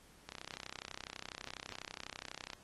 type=click train; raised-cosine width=0.2 ms; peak=-26 dBFS; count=73; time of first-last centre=0.29-2.533 s; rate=32.1 Hz; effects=pink hiss -63 dBFS RMS until 2.63 s + AAC 32 kbps